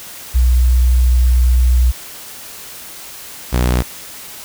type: tone pair in turn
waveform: sine / sawtooth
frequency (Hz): 61.74 / 61.51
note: B1 / B1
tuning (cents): 0 / -6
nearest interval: unison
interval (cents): 6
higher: first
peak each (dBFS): -8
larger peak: neither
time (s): 0.34-1.92 / 3.52-3.83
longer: first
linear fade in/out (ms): 20
effects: white hiss -33 dBFS RMS until 4.44 s